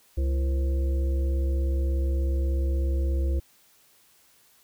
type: harmonic tone with a mistuned harmonic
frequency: 67.4 Hz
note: C#2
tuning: 48 cents flat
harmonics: 1 / 3 / 5 / 7 / 8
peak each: -22 / -44 / -36 / -45 / -41 dBFS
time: 0.17-3.4 s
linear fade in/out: 10 ms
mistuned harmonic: 8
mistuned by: -35 cents
effects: white hiss -60 dBFS RMS until 4.63 s